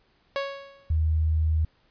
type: tone with exponential decay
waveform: sawtooth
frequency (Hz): 554.4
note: C#5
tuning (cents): 0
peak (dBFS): -20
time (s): 0.36-0.96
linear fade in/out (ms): 0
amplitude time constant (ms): 130
type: tone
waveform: sine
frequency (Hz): 78.9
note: D#2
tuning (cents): +25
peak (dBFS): -20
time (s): 0.9-1.65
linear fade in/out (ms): 5
effects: pink hiss -65 dBFS RMS until 1.9 s + resampled to 11025 Hz